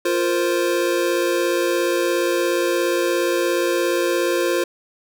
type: chord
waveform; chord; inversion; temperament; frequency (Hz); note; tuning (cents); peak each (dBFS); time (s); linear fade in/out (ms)
square; F suspended fourth; none; equal; 349.2 / 466.2 / 523.3; F4 / Bb4 / C5; 0 / 0 / 0; -21 / -26 / -23; 0.05-4.64; 5
effects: none